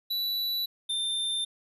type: tone pair in turn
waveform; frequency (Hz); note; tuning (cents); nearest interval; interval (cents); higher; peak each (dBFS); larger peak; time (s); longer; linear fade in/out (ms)
square; 3951 / 3585; B7 / A7; 0 / +32; major second; 168; first; -28; neither; 0.1-0.66 / 0.89-1.45; neither; 10
effects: resampled to 32000 Hz